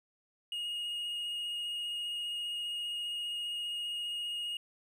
triangle tone with vibrato, 2867 Hz, F7, 45 cents sharp, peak -33 dBFS, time 0.52-4.57 s, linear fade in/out 2 ms, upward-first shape sine, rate 15 Hz, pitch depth 11 cents each way, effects none

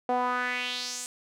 sawtooth tone with band-pass filter sweep, 248.2 Hz, B3, 9 cents sharp, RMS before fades -30 dBFS, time 0.09-1.06 s, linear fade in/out 0 ms, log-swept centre 660 to 8300 Hz, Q 3.1, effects none

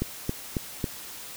click train, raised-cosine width 3 ms, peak -13 dBFS, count 4, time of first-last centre 0.02-0.842 s, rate 3.65 Hz, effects white hiss -41 dBFS RMS until 1.36 s

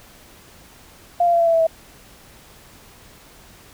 sine tone with pitch steps, 698.5 / 690.1 / 681.8 / 673.5 / 665.4 / 657.4 / 649.5 Hz, F5 / F5 / F5 / E5 / E5 / E5 / E5, 0 / -21 / -42 / +37 / +16 / -5 / -26 cents, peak -13 dBFS, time 1.2-1.669 s, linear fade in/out 5 ms, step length 67 ms, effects pink hiss -47 dBFS RMS until 3.73 s

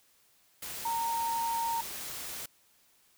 sine tone in noise, 923 Hz, A#5, 17 cents flat, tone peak -29 dBFS, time 0.85-1.81 s, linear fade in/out 5 ms, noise white, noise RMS -40 dBFS, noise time 0.62-2.46 s, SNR +8 dB, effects white hiss -66 dBFS RMS until 3.17 s

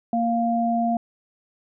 sine tone pair together, 232.3 / 698.5 Hz, A#3 / F5, -6 / 0 cents, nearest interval octave + perfect fifth, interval 1906 cents, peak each -22 / -22 dBFS, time 0.13-0.97 s, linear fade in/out 2 ms, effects none

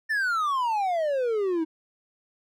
triangle exponential sweep, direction down, 1811 to 311.1 Hz, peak -21 dBFS, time 0.09-1.65 s, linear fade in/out 20 ms, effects none

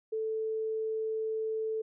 sine tone, 440 Hz, A4, in tune, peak -30 dBFS, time 0.12-1.82 s, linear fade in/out 10 ms, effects none

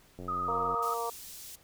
click train, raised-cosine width 2 ms, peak -30 dBFS, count 51, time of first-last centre 0.19-0.744 s, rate 90.3 Hz
sine tone with vibrato, 1244.5 Hz, D#6, in tune, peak -30 dBFS, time 0.28-0.94 s, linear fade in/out 5 ms, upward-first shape triangle, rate 19 Hz, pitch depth 49 cents each way
harmonic tone, 233.1 Hz, A#3, in tune, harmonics 2 / 3 / 4 / 5, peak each -36 / -38 / -36 / -37 dBFS, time 0.48-1.1 s, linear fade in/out 5 ms
pink high-pass noise, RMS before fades -46 dBFS, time 0.82-1.56 s, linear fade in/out 10 ms, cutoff 5300 Hz, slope 12 dB/octave
effects pink hiss -61 dBFS RMS until 1.63 s

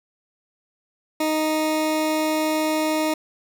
20% pulse tone, 311.1 Hz, D#4, in tune, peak -15 dBFS, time 1.2-3.14 s, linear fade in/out 5 ms, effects none

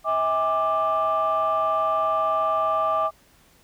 sine tone cluster, 643 / 812 / 1180 Hz, E5 / G#5 / D6, -43 / -39 / +8 cents, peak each -23 / -28 / -21 dBFS, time 0.04-3.11 s, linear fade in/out 50 ms, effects tanh soft clip ceiling -14 dBFS + pink hiss -57 dBFS RMS until 3.63 s

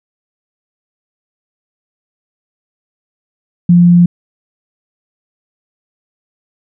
sine tone, 174.5 Hz, F3, 1 cent flat, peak -3 dBFS, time 3.69-4.06 s, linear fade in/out 5 ms, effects none

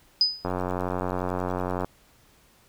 sine tone with exponential decay, 4990 Hz, D#8, 4 cents sharp, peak -14 dBFS, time 0.21-0.47 s, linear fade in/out 1 ms, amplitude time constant 56 ms
click train, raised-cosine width 1 ms, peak -14 dBFS, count 128, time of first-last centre 0.45-1.846 s, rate 91 Hz
effects pink hiss -59 dBFS RMS until 2.68 s

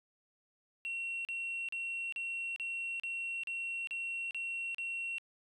sine tone bursts, 2729 Hz, F7, 41 cents flat, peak -34 dBFS, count 10, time 0.85-5.183 s, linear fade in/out 0 ms, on 400 ms, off 37 ms, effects tanh soft clip ceiling -33 dBFS

